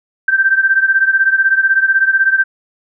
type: beating tone pair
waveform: sine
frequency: 1560 / 1576 Hz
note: G6 / G6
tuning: -9 / +9 cents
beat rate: 16 Hz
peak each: -11 / -14 dBFS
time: 0.28-2.44 s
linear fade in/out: 5 ms
effects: none